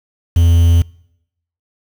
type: tone with quantisation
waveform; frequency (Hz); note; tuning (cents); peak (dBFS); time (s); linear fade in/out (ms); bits
triangle; 84.6; E2; +45; -5; 0.36-0.82; 5; 5
effects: noise-tail reverb RT60 0.8 s tail -25 dB re dry